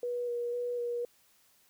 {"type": "tone with vibrato", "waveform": "sine", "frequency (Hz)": 482.3, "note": "B4", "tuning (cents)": -41, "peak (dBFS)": -31, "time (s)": [0.03, 1.05], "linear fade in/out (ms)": 2, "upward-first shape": "square", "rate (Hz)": 2, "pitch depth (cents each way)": 14, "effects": ["white hiss -66 dBFS RMS until 1.69 s"]}